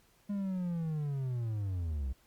triangle linear sweep, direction down, 205.7 to 61.74 Hz, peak -30 dBFS, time 0.29-2.13 s, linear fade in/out 10 ms, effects pink hiss -67 dBFS RMS until 2.26 s + Opus 48 kbps

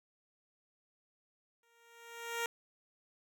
10% pulse tone with exponential growth, 466.2 Hz, A#4, in tune, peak -24 dBFS, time 1.63-2.46 s, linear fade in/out 1 ms, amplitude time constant 180 ms, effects none

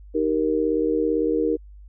sine chord, Eb major, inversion none, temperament just, 311.1 / 388.9 / 466.7 Hz, Eb4 / G4 / Bb4, 0 / -14 / +2 cents, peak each -23 / -26 / -22 dBFS, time 0.14-1.57 s, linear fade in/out 20 ms, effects added 50 Hz sine -41 dBFS peak until 1.88 s

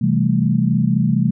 sine chord, A minor seventh, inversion first, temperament equal with one note detuned, 130.28 / 164.81 / 196 / 220 Hz, C3 / E3 / G3 / A3, -7 / 0 / 0 / 0 cents, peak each -19 dBFS, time 0.01-1.31 s, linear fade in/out 10 ms, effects none

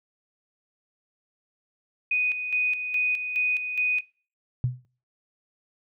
sine tone with tremolo, 2489 Hz, D#7, in tune, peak -21 dBFS, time 2.11-4.01 s, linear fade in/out 5 ms, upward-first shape square, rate 2.4 Hz, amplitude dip 55%
sine tone with exponential decay, 125.1 Hz, B2, 23 cents sharp, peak -18 dBFS, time 4.64-4.85 s, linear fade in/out 0 ms, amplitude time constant 45 ms
effects noise-tail reverb RT60 0.4 s tail -22 dB re dry

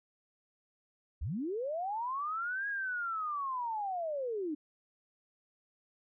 sine linear two-way sweep, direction up then down, 49.82 to 1661.2 to 285 Hz, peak -33 dBFS, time 1.21-4.55 s, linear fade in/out 10 ms, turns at 2.68 s, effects none

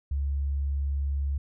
sine tone, 70 Hz, C#2, 18 cents sharp, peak -25 dBFS, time 0.11-1.38 s, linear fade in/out 5 ms, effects none

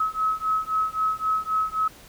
sine beating tone pair, 1283 / 1286.8 Hz, E6 / E6, -47 / -42 cents, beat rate 3.8 Hz, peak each -25 dBFS, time 0-1.88 s, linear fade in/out 5 ms, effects pink hiss -48 dBFS RMS until 2.08 s

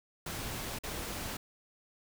pink noise with dropouts, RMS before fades -39 dBFS, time 0.26-1.37 s, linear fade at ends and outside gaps 5 ms, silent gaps 0.788-0.835 s, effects none

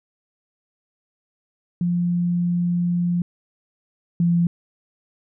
sine tone pair in turn, 174.7 / 171.6 Hz, F3 / F3, +1 / -30 cents, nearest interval unison, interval 31 cents, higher first, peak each -18 / -15 dBFS, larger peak second, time 1.81-3.22 / 4.2-4.47 s, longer first, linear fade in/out 2 ms, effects none

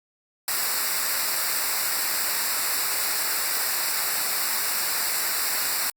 white noise with comb filter, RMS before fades -25 dBFS, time 0.48-5.9 s, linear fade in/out 2 ms, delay 0.31 ms, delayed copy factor -0.8, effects Opus 48 kbps

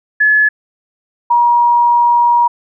sine tone pair in turn, 1710 / 953.6 Hz, A6 / A#5, -50 / +39 cents, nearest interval minor seventh, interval 1011 cents, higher first, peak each -7 dBFS, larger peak neither, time 0.2-0.49 / 1.3-2.48 s, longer second, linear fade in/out 10 ms, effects none

